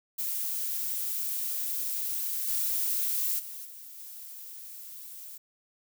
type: noise with level steps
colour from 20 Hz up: violet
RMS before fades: -32 / -29 / -41 / -46 / -44 dBFS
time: 0.18-5.38 s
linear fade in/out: 10 ms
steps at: 2.47 / 3.38 / 3.64 / 3.97 s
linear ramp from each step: 20 ms
effects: none